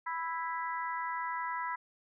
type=harmonic tone; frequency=329.6 Hz; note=E4; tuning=in tune; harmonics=3 / 4 / 5 / 6; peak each=-35 / -41 / -43 / -42 dBFS; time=0.06-1.76 s; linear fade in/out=10 ms; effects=none